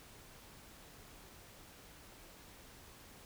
silence, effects pink hiss -57 dBFS RMS until 3.25 s

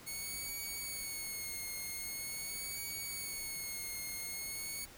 5% pulse tone with vibrato, 2200 Hz, C#7, 14 cents flat, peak -30 dBFS, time 0.06-4.86 s, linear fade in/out 20 ms, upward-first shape sine, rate 0.44 Hz, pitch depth 40 cents each way, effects pink hiss -55 dBFS RMS until 4.97 s

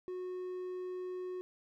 triangle tone, 365.7 Hz, F#4, 20 cents flat, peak -36 dBFS, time 0.08-1.41 s, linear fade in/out 0 ms, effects none

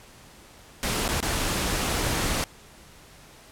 pink noise with dropouts, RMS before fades -26 dBFS, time 0.83-2.44 s, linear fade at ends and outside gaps 0 ms, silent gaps 1.079-1.089 / 1.204-1.227 s, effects pink hiss -50 dBFS RMS until 3.51 s + low-pass 12000 Hz 12 dB/octave

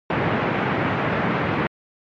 pink band-pass noise, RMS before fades -22 dBFS, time 0.1-1.67 s, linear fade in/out 2 ms, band 110 to 2300 Hz, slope 24 dB/octave, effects MP3 48 kbps

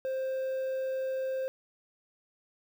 triangle tone with quantisation, 526 Hz, C5, 9 cents sharp, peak -28 dBFS, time 0.05-1.48 s, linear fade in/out 0 ms, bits 9, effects none

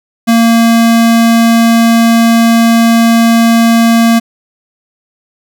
square tone, 230 Hz, A#3, 23 cents flat, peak -5 dBFS, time 0.27-4.2 s, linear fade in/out 20 ms, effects none

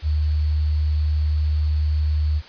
sine tone with sample-and-hold, 75.9 Hz, D#2, 42 cents flat, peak -17 dBFS, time 0.02-2.42 s, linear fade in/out 50 ms, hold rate 4410 Hz, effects white hiss -43 dBFS RMS until 2.48 s + resampled to 11025 Hz

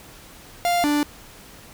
45% pulse tone pair in turn, 698.5 / 293.7 Hz, F5 / D4, 0 / 0 cents, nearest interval octave + minor third, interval 1500 cents, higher first, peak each -18 dBFS, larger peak neither, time 0.65-0.84 / 0.84-1.03 s, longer neither, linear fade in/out 0 ms, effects pink hiss -45 dBFS RMS until 1.73 s

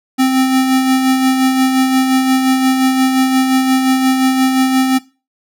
square tone with tremolo, 261.6 Hz, C4, in tune, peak -9 dBFS, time 0.18-4.99 s, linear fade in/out 20 ms, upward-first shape sine, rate 5.7 Hz, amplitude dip 40%, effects noise-tail reverb RT60 0.3 s tail -19 dB re dry

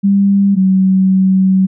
sine tone pair in turn, 198.5 / 189.39 Hz, G3 / F#3, +22 / +41 cents, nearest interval minor second, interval 81 cents, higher first, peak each -7 dBFS, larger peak neither, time 0.03-0.56 / 0.56-1.67 s, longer second, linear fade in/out 20 ms, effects none

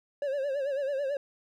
triangle tone with vibrato, 554.4 Hz, C#5, in tune, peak -26 dBFS, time 0.22-1.17 s, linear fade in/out 2 ms, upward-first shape sine, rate 9.1 Hz, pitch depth 90 cents each way, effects none

